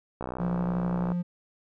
click train, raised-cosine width 1 ms, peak -19 dBFS, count 58, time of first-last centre 0.21-1.119 s, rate 62.7 Hz
triangle tone with pitch glide, 174.9 to 176.01 Hz, F3 to F3, +3 to +14 cents, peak -24 dBFS, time 0.39-1.23 s, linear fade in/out 20 ms, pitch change +11 cents, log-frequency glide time 0.5-0.69 s
effects none

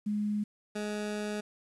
sine / 20% pulse tone pair in turn, 208.8 / 209.5 Hz, G#3 / G#3, +10 / +15 cents, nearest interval unison, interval 5 cents, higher second, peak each -28 dBFS, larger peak neither, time 0.06-0.44 / 0.75-1.41 s, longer second, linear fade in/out 10 ms, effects resampled to 24000 Hz + 10-bit

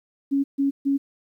sine tone bursts, 277.2 Hz, C#4, in tune, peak -18 dBFS, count 3, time 0.31-0.98 s, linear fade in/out 20 ms, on 130 ms, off 140 ms, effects 10-bit

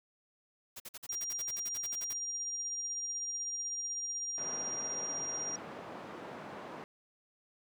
white noise bursts, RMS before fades -45 dBFS, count 16, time 0.76-2.136 s, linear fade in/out 10 ms, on 41 ms, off 48 ms
sine tone with tremolo, 5700 Hz, F8, 34 cents sharp, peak -34 dBFS, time 1.09-5.56 s, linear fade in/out 5 ms, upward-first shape sine, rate 16 Hz, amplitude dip 30%
white band-pass noise, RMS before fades -46 dBFS, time 4.38-6.84 s, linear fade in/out 0 ms, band 160 to 970 Hz, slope 12 dB/octave
effects none

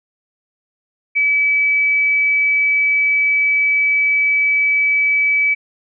sine tone, 2293 Hz, D7, 42 cents flat, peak -12 dBFS, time 1.15-5.55 s, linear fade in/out 20 ms, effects none

